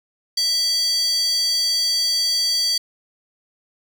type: tone with high-pass filter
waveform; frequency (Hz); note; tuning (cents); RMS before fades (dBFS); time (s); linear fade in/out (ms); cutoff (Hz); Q
square; 659; E5; -1; -20; 0.37-2.78; 5; 4500; 6.3
effects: none